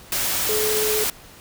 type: tone in noise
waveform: sine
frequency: 429 Hz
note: A4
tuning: 44 cents flat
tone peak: -22 dBFS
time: 0.49-1.04 s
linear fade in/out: 2 ms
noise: white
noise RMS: -23 dBFS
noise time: 0.12-1.1 s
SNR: -2 dB
effects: pink hiss -45 dBFS RMS until 1.4 s